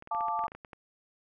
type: clicks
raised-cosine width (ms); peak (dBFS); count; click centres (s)
0.5; -30; 12; 0.024 / 0.074 / 0.148 / 0.208 / 0.284 / 0.392 / 0.439 / 0.481 / 0.519 / 0.55 / 0.648 / 0.732
type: chord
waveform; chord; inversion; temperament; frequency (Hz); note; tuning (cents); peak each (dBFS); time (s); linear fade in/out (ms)
sine; D minor; first; equal; 698.5 / 880 / 1174.7; F5 / A5 / D6; 0 / 0 / 0; -36 / -31 / -33; 0.11-0.47; 5
effects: none